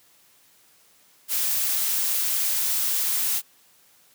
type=noise; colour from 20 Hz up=blue; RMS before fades=-24 dBFS; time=1.28-3.42 s; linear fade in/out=50 ms; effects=white hiss -58 dBFS RMS until 4.14 s + high-pass 80 Hz 12 dB/octave